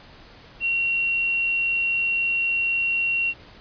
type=tone; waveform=sine; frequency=2742 Hz; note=F7; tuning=32 cents flat; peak=-20 dBFS; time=0.6-3.34 s; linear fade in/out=50 ms; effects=pink hiss -47 dBFS RMS until 3.6 s + resampled to 11025 Hz